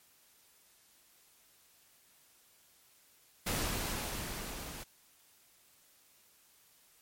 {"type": "noise with level ramp", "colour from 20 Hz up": "pink", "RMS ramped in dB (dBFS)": [-33, -45], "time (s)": [3.46, 4.84], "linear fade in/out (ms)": 10, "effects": ["white hiss -65 dBFS RMS until 7.01 s", "MP3 64 kbps"]}